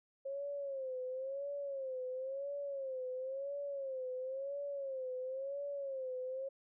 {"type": "tone with vibrato", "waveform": "sine", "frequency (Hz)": 538, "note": "C5", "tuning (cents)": 48, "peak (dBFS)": -38, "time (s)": [0.25, 6.49], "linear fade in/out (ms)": 10, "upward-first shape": "sine", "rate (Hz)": 0.97, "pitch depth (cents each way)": 100, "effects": []}